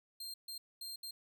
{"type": "tone bursts at uneven times", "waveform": "sawtooth", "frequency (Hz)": 4186, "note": "C8", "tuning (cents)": 0, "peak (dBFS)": -40, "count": 4, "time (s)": [[0.2, 0.34], [0.48, 0.58], [0.81, 0.96], [1.03, 1.11]], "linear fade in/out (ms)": 5, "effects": []}